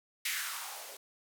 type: noise with band-pass filter sweep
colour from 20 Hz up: violet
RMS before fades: -39 dBFS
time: 0.25-0.97 s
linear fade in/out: 5 ms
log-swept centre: 2200 to 450 Hz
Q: 3.1
effects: none

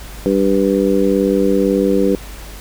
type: harmonic tone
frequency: 98 Hz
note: G2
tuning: in tune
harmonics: 2 / 3 / 4 / 5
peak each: -17 / -17 / -17 / -17 dBFS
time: 0.26-2.15 s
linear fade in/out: 0 ms
effects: added 50 Hz sine -32 dBFS peak until 2.6 s + pink hiss -36 dBFS RMS until 2.6 s

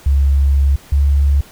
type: tone pair in turn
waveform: sine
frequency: 69.3 / 70.51 Hz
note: C#2 / C#2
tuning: 0 / +30 cents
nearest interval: unison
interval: 30 cents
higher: second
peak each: -9 dBFS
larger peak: neither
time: 0.06-0.76 / 0.92-1.41 s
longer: first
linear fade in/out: 5 ms
effects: pink hiss -42 dBFS RMS until 1.51 s

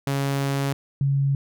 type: tone pair in turn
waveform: sawtooth / sine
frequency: 138.59 / 138.59 Hz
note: C#3 / C#3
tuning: 0 / 0 cents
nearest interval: unison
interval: 0 cents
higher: neither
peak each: -18 dBFS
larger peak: neither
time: 0.07-0.73 / 1.01-1.35 s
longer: first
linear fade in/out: 2 ms
effects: none

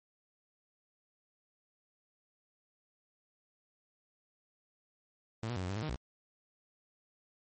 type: tone with pitch steps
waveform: sawtooth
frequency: 112.4 / 121.4 / 93.1 / 89.9 / 98.3 / 108.7 / 154.6 / 60.6 Hz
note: A2 / B2 / F#2 / F#2 / G2 / A2 / D#3 / B1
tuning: +37 / -29 / +11 / -49 / +5 / -21 / -11 / -32 cents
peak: -31 dBFS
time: 5.43-5.958 s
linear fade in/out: 0 ms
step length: 66 ms
effects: MP3 32 kbps

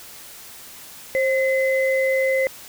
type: tone pair together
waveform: sine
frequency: 531 / 2039 Hz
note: C5 / C7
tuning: +25 / -45 cents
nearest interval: octave + major seventh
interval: 2330 cents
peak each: -18 / -23 dBFS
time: 1.15-2.47 s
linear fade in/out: 0 ms
effects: white hiss -41 dBFS RMS until 2.68 s

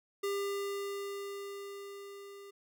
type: tone with level ramp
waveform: square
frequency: 400 Hz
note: G4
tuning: 35 cents sharp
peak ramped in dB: -32 to -49 dBFS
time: 0.23-2.51 s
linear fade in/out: 10 ms
effects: none

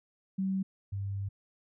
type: tone pair in turn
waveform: sine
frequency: 191.5 / 98.95 Hz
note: G3 / G2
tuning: -40 / +17 cents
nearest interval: major seventh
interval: 1143 cents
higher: first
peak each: -28 / -32 dBFS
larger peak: first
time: 0.38-0.63 / 0.92-1.29 s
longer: second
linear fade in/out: 10 ms
effects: none

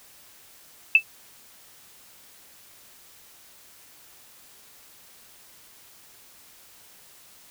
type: tone with exponential decay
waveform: sine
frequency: 2637 Hz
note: E7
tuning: in tune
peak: -7 dBFS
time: 0.95-1.03 s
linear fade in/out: 2 ms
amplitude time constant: 16 ms
effects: white hiss -52 dBFS RMS until 7.5 s

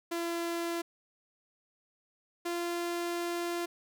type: tone pair in turn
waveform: sawtooth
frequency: 339.4 / 345.1 Hz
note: F4 / F4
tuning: -49 / -21 cents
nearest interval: unison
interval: 28 cents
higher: second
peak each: -28 dBFS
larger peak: neither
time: 0.11-0.82 / 2.45-3.66 s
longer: second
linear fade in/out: 10 ms
effects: none

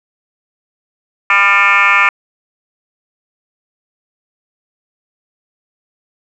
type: tone with frequency modulation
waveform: sine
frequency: 1785 Hz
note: A6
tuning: 24 cents sharp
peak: -6 dBFS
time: 1.3-2.09 s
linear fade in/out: 2 ms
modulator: 196 Hz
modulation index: 3.9
effects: tanh soft clip ceiling -2 dBFS

